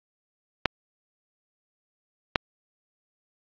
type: clicks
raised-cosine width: 0.3 ms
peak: -3 dBFS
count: 2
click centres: 0.657 / 2.358 s
effects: low-pass 5000 Hz 12 dB/octave + AAC 48 kbps